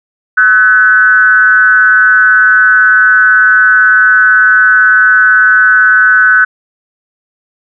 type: tone with frequency modulation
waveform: sine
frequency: 1503 Hz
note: F#6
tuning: 27 cents sharp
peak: -3 dBFS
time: 0.37-6.45 s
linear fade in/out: 10 ms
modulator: 206 Hz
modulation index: 0.6
effects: none